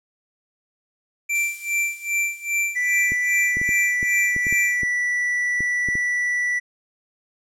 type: tone with tremolo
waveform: square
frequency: 2349 Hz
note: D7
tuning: in tune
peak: -19 dBFS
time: 1.29-4.82 s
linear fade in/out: 10 ms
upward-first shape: sine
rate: 2.5 Hz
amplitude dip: 90%
type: noise with exponential decay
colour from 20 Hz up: violet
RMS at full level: -33 dBFS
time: 1.35-5.4 s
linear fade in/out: 2 ms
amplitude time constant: 880 ms
type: tone with pitch glide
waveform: triangle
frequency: 1975.5 to 1961.9 Hz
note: B6 to B6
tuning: 0 to -12 cents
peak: -18 dBFS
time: 2.75-6.6 s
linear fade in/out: 20 ms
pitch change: -12 cents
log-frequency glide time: 3.35-4.92 s
type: clicks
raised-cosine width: 3 ms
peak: -19 dBFS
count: 12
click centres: 3.12 / 3.57 / 3.615 / 3.691 / 4.029 / 4.364 / 4.468 / 4.526 / 4.833 / 5.606 / 5.887 / 5.954 s
effects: low-pass 11000 Hz 12 dB/octave